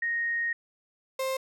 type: tone pair in turn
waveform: sine / 35% pulse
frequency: 1864.7 / 527.4 Hz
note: A#6 / C5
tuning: 0 / +14 cents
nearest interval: octave + minor seventh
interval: 2186 cents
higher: first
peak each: -26 dBFS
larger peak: neither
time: 0.02-0.53 / 1.19-1.37 s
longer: first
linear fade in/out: 5 ms
effects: none